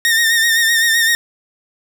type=tone with vibrato; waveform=sawtooth; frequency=1833 Hz; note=A#6; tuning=30 cents flat; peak=-8 dBFS; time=0.05-1.15 s; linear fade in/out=0 ms; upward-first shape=sine; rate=7.8 Hz; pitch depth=46 cents each way; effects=none